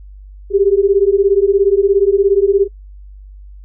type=beating tone pair; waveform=sine; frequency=387.7 / 404.7 Hz; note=G4 / G#4; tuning=-19 / -45 cents; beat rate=17 Hz; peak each=-12 dBFS; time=0.5-2.68 s; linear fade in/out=50 ms; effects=noise-tail reverb RT60 0.1 s tail -24 dB re dry + added 49 Hz sine -33 dBFS peak until 3.64 s